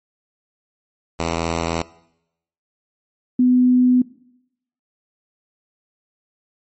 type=tone pair in turn; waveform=5% pulse / sine; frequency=83.2 / 250.4 Hz; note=E2 / B3; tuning=+17 / +24 cents; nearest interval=octave + perfect fifth; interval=1907 cents; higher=second; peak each=-9 / -11 dBFS; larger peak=first; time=1.19-1.82 / 3.39-4.02 s; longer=neither; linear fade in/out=5 ms; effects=noise-tail reverb RT60 0.8 s tail -20 dB re dry + MP3 32 kbps